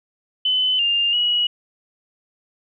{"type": "tone with pitch steps", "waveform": "sine", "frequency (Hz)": [3025, 2804, 2914], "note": ["F#7", "F7", "F#7"], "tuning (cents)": [38, 6, -27], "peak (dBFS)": -16, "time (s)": [0.45, 1.47], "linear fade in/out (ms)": 5, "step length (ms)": 340, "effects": []}